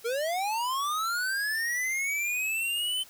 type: linear sweep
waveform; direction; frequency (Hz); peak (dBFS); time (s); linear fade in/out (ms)
square; up; 445.6 to 3075; -28; 0.04-3.04; 20
effects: white hiss -53 dBFS RMS until 3.09 s